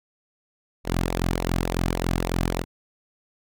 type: tone with flanger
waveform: sawtooth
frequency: 43.65 Hz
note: F1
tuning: in tune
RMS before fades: -25 dBFS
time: 0.84-2.65 s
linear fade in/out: 50 ms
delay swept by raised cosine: 0.61 to 2.21 ms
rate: 3.5 Hz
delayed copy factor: -0.65
effects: none